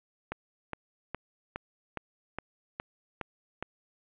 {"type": "click train", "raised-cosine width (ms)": 0.5, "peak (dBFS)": -19, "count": 9, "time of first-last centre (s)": [0.32, 3.626], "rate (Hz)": 2.42, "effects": ["resampled to 8000 Hz", "8-bit"]}